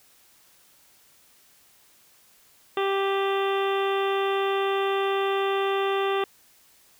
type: harmonic tone with a mistuned harmonic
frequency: 392 Hz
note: G4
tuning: in tune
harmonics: 1 / 2 / 3 / 4 / 5 / 6 / 7 / 8 / 9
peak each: -24 / -30 / -30 / -38 / -37 / -43 / -37 / -40 / -39 dBFS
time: 2.77-6.24 s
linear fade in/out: 2 ms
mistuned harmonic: 6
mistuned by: +42 cents
effects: white hiss -58 dBFS RMS until 6.99 s